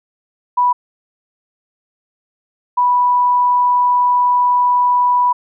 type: tone pair in turn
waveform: sine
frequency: 984 / 984 Hz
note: B5 / B5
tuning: -7 / -7 cents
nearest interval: unison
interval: 0 cents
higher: neither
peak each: -10 dBFS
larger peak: neither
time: 0.57-0.73 / 2.77-5.33 s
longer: second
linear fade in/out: 10 ms
effects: none